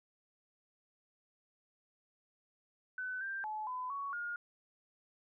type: tone with pitch steps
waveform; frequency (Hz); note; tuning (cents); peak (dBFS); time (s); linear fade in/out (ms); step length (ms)
sine; 1508 / 1579 / 859 / 1008 / 1118 / 1424; F#6 / G6 / A5 / B5 / C#6 / F6; +32 / +12 / -42 / +35 / +14 / +33; -37; 2.98-4.36; 2; 230
effects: none